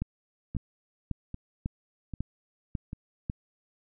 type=two click trains; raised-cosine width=5 ms; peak=-18 / -24 dBFS; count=7 / 4; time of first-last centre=0.02-3.299 / 0.55-2.931 s; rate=1.83 / 1.26 Hz; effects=none